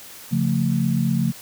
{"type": "chord", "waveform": "sine", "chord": "Db augmented", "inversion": "none", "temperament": "equal with one note detuned", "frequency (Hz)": [138.59, 174.61, 223.2], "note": ["Db3", "F3", "A3"], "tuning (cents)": [0, 0, 25], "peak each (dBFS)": -22, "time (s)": [0.31, 1.32], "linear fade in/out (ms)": 20, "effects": ["white hiss -41 dBFS RMS until 1.41 s", "high-pass 60 Hz 12 dB/octave"]}